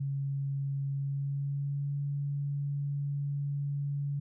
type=tone with pitch glide; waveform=sine; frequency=138.59 to 142.16 Hz; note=C#3 to C#3; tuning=0 to +44 cents; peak=-30 dBFS; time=0-4.2 s; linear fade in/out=10 ms; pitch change=+44 cents; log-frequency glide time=0.93-1.97 s; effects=none